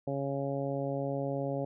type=harmonic tone; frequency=138.59 Hz; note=C#3; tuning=in tune; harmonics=1 / 2 / 3 / 4 / 5 / 6; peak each=-36 / -37 / -39 / -35 / -41 / -47 dBFS; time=0.07-1.65 s; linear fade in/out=5 ms; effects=none